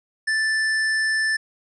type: tone with hard clipping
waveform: sine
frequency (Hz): 1760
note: A6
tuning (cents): 0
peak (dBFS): -21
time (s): 0.27-1.37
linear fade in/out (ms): 10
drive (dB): 12
effects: resampled to 22050 Hz